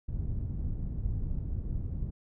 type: low-pass noise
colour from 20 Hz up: pink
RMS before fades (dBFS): -33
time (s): 0.08-2.11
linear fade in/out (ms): 10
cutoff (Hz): 130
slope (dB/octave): 12
effects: none